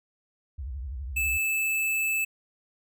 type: tone with vibrato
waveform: sine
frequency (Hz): 66.1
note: C2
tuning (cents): +18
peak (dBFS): -32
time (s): 0.58-1.38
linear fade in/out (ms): 10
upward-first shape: triangle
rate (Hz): 12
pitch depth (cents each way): 290
type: tone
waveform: square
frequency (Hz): 2623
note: E7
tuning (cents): -9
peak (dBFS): -25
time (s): 1.16-2.25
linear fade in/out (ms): 10
effects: none